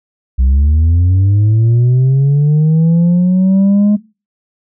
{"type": "linear sweep", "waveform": "sine", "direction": "up", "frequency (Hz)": [61.74, 210], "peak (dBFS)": -4, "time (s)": [0.38, 3.97], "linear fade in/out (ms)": 20, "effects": ["noise-tail reverb RT60 0.3 s tail -21 dB re dry", "tanh soft clip ceiling -6 dBFS"]}